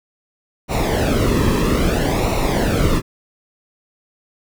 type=noise with flanger; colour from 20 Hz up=brown; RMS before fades=-17 dBFS; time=0.68-3.02 s; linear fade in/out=50 ms; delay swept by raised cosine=0.61 to 1.39 ms; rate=0.61 Hz; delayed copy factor=-0.7; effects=none